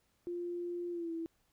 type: tone with pitch glide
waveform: sine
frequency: 349.2 to 329.8 Hz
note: F4 to E4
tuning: 0 to +1 cents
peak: -36 dBFS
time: 0.27-1.26 s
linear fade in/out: 0 ms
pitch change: -99 cents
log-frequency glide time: 0.91-1.12 s
effects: pink hiss -75 dBFS RMS until 1.52 s